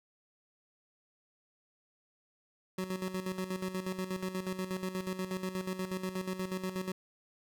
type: tone with tremolo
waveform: 25% pulse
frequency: 186.2 Hz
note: F#3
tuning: 11 cents sharp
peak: -29 dBFS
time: 2.78-6.92 s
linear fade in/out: 5 ms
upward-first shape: square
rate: 8.3 Hz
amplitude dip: 65%
effects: none